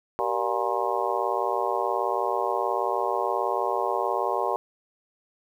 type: harmonic tone with a mistuned harmonic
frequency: 118.6 Hz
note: A#2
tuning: 30 cents sharp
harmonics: 3 / 4 / 5 / 6 / 7 / 8 / 9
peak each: -31 / -31 / -31 / -31 / -31 / -31 / -31 dBFS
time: 0.19-4.56 s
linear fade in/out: 0 ms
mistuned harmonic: 3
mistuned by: +150 cents
effects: 9-bit